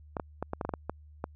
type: clicks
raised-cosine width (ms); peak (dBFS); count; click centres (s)
1; -18; 10; 0.168 / 0.198 / 0.426 / 0.534 / 0.612 / 0.65 / 0.692 / 0.738 / 0.896 / 1.241
effects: added 75 Hz sine -50 dBFS peak until 1.35 s